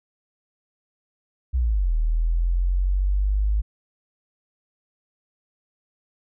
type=linear two-way sweep; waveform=sine; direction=down then up; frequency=65.7 to 38.89 to 52.4 Hz; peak=-18 dBFS; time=1.53-3.62 s; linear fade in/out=20 ms; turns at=1.95 s; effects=none